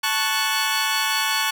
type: chord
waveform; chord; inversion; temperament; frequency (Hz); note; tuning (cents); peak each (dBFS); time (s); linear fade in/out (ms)
15% pulse; F# minor; first; equal with one note detuned; 875.4 / 1108.7 / 1480; A5 / C#6 / F#6; -9 / 0 / 0; -18; 0.03-1.51; 10
effects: none